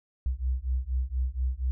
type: beating tone pair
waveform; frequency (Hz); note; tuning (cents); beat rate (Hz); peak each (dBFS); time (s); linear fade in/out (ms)
sine; 61.74 / 65.94; B1 / C2; 0 / +14; 4.2; -29; 0.26-1.71; 0
effects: none